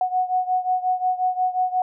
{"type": "beating tone pair", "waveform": "sine", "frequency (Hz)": [735, 740.6], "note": ["F#5", "F#5"], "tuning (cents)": [-12, 1], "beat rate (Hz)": 5.6, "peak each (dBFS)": [-21, -24], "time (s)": [0.01, 1.82], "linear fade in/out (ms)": 2, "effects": []}